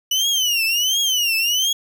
30% pulse tone with vibrato, 2946 Hz, F#7, 8 cents flat, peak -14 dBFS, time 0.11-1.73 s, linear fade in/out 5 ms, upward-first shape triangle, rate 1.4 Hz, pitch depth 210 cents each way, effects none

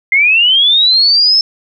sine linear sweep, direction up, 2079 to 5300 Hz, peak -6 dBFS, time 0.12-1.41 s, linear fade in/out 2 ms, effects none

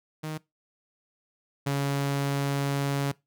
sawtooth tone pair in turn, 155.56 / 140.09 Hz, D#3 / C#3, 0 / +19 cents, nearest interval major second, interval 181 cents, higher first, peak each -28 / -21 dBFS, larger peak second, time 0.23-0.38 / 1.66-3.12 s, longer second, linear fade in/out 10 ms, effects noise-tail reverb RT60 0.2 s tail -21 dB re dry

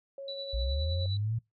sine tone with pitch glide, 550 to 542.7 Hz, C#5 to C#5, -14 to -37 cents, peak -38 dBFS, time 0.18-1.06 s, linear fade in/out 2 ms, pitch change -23 cents, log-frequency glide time 0.63-0.85 s
sine tone with tremolo, 3951 Hz, B7, in tune, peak -36 dBFS, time 0.28-1.17 s, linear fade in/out 2 ms, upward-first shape sine, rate 9.7 Hz, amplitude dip 55%
sine linear sweep, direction up, 55.2 to 116.54 Hz, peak -28 dBFS, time 0.53-1.39 s, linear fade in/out 10 ms
effects noise-tail reverb RT60 0.2 s tail -24 dB re dry

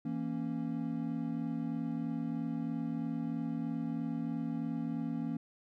triangle chord, A# diminished, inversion second, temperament equal with one note detuned, 164.81 / 233.1 / 276.2 Hz, E3 / A#3 / C#4, 0 / 0 / -6 cents, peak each -37 / -35 / -36 dBFS, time 0.05-5.37 s, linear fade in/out 5 ms, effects none

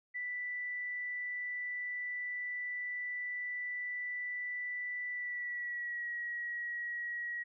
sine tone with pitch glide, 1975.5 to 1908.2 Hz, B6 to A#6, 0 to +40 cents, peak -36 dBFS, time 0.14-7.44 s, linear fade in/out 20 ms, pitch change -60 cents, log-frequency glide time 5.1-6.08 s, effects none

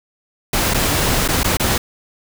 pink noise with dropouts, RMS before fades -17 dBFS, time 0.53-1.78 s, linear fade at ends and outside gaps 5 ms, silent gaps 0.739-0.743 / 1.279-1.286 / 1.433-1.443 / 1.571-1.597 s, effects none

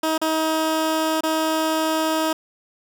15% pulse tone with dropouts, 317.2 Hz, D#4, 33 cents sharp, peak -13 dBFS, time 0.03-2.33 s, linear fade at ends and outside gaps 5 ms, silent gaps 0.179-0.215 / 1.208-1.234 s, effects none

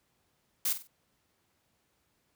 blue noise with echo, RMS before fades -29 dBFS, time 0.65-0.73 s, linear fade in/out 5 ms, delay 48 ms, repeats 3, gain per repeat -10 dB, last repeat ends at 0.874 s, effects pink hiss -74 dBFS RMS until 2.35 s + high-pass 60 Hz 12 dB/octave

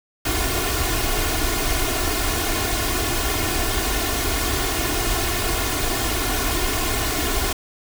pink noise with comb filter, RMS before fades -22 dBFS, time 0.25-7.53 s, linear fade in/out 5 ms, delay 2.8 ms, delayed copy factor +0.8, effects none

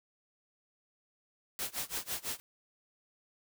white noise with tremolo, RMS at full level -35 dBFS, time 1.59-2.4 s, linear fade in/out 0 ms, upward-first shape sine, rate 6 Hz, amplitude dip 95%, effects none

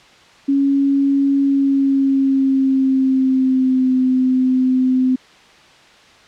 sine tone with pitch glide, 277.2 to 257.1 Hz, C#4 to C4, 0 to -30 cents, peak -12 dBFS, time 0.48-5.16 s, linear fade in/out 10 ms, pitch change -130 cents, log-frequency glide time 1.41-3.95 s, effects white hiss -46 dBFS RMS until 6.27 s + low-pass 4000 Hz 12 dB/octave

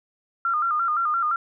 sine tone with vibrato, 1292 Hz, E6, 35 cents flat, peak -20 dBFS, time 0.45-1.36 s, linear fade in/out 2 ms, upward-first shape square, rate 5.8 Hz, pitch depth 98 cents each way, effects none

